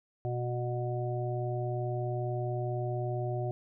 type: harmonic tone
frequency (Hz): 122.3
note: B2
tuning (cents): -16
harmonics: 1 / 3 / 5 / 6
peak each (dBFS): -32 / -37 / -39 / -40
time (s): 0.25-3.51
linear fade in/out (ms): 0
effects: none